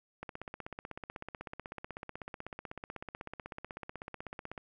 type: click train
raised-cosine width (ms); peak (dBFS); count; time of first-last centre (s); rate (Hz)
0.5; -26; 71; 0.23-4.578; 16.1
effects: none